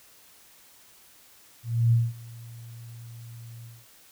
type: tone with ADSR envelope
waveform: sine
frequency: 116.54 Hz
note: A#2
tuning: in tune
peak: -16 dBFS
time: 1.63-3.86 s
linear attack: 290 ms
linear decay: 210 ms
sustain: -24 dB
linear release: 220 ms
effects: white hiss -55 dBFS RMS until 4.11 s